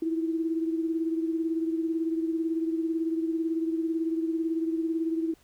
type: beating tone pair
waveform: sine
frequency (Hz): 324.6 / 342.6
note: E4 / F4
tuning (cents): -27 / -33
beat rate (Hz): 18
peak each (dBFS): -26 / -34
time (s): 0.02-5.34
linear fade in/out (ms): 5
effects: pink hiss -62 dBFS RMS until 5.43 s